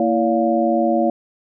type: tone cluster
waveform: sine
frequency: 230.6 / 330.3 / 569 / 704 Hz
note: A#3 / E4 / C#5 / F5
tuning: -19 / +4 / +45 / +14 cents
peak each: -20 dBFS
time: 0-1.1 s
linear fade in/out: 2 ms
effects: none